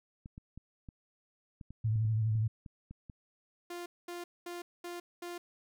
clicks, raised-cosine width 5 ms, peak -34 dBFS, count 12, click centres 0.259 / 0.379 / 0.576 / 0.888 / 1.612 / 1.706 / 1.958 / 2.052 / 2.353 / 2.662 / 2.91 / 3.098 s
sine tone with vibrato, 110 Hz, A2, in tune, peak -27 dBFS, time 1.84-2.48 s, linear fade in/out 10 ms, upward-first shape sine, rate 12 Hz, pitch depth 51 cents each way
sawtooth tone bursts, 349.2 Hz, F4, in tune, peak -36 dBFS, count 5, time 3.7-5.38 s, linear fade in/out 5 ms, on 160 ms, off 220 ms
effects none

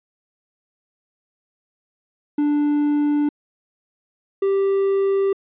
triangle tone pair in turn, 293.7 / 392 Hz, D4 / G4, 0 / 0 cents, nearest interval perfect fourth, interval 500 cents, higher second, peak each -14 / -14 dBFS, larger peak neither, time 2.38-3.29 / 4.42-5.33 s, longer neither, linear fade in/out 5 ms, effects resampled to 8000 Hz

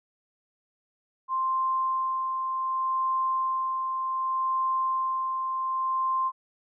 sine tone with tremolo, 1050 Hz, C6, 6 cents sharp, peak -23 dBFS, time 1.28-6.32 s, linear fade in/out 50 ms, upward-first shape sine, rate 0.66 Hz, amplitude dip 35%, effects none

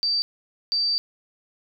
sine tone bursts at uneven times, 4647 Hz, D8, 19 cents flat, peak -20 dBFS, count 2, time 0.03-0.22 / 0.72-0.98 s, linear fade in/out 0 ms, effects none

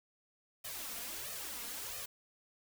white noise with flanger, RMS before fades -43 dBFS, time 0.64-2.06 s, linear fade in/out 10 ms, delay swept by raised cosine 1.6 to 4.3 ms, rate 1.5 Hz, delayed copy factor +0.9, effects none

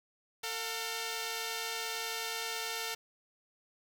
5% pulse tone pair together, 450.7 / 715.4 Hz, A4 / F5, +42 / +41 cents, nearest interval minor sixth, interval 799 cents, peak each -25 / -29 dBFS, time 0.43-2.95 s, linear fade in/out 10 ms, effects 9-bit

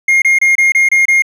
triangle tone bursts, 2133 Hz, C7, 33 cents sharp, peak -5 dBFS, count 7, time 0.08-1.222 s, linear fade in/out 5 ms, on 140 ms, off 27 ms, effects none

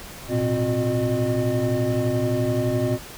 triangle tone cluster, 112 / 123.7 / 261.1 / 360.8 / 609 Hz, A2 / B2 / C4 / F#4 / D#5, +31 / +3 / -3 / -44 / -37 cents, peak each -24 dBFS, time 0.28-2.99 s, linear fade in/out 50 ms, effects tanh soft clip ceiling -10 dBFS + pink hiss -39 dBFS RMS until 3.17 s

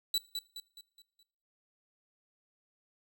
40% pulse tone with echo, 3951 Hz, B7, in tune, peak -26 dBFS, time 0.14-0.18 s, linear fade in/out 2 ms, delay 210 ms, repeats 5, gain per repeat -7 dB, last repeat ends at 1.23 s, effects noise-tail reverb RT60 0.7 s tail -21 dB re dry

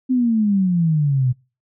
sine exponential sweep, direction down, 261.5 to 123 Hz, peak -14 dBFS, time 0.09-1.33 s, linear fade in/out 20 ms, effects noise-tail reverb RT60 0.3 s tail -24 dB re dry

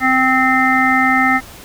harmonic tone, 260.2 Hz, C4, 9 cents flat, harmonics 1 / 3 / 5 / 7 / 8, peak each -17 / -17 / -17 / -17 / -17 dBFS, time 0-1.41 s, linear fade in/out 50 ms, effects pink hiss -37 dBFS RMS until 1.64 s

